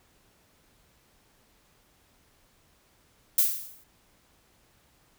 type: noise with exponential decay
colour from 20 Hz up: violet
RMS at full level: -19 dBFS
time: 3.38-3.84 s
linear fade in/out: 5 ms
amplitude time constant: 99 ms
effects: pink hiss -64 dBFS RMS until 5.18 s